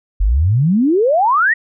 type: exponential sweep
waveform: sine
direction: up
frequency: 43 to 1954 Hz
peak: -10 dBFS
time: 0.2-1.54 s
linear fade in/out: 10 ms
effects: none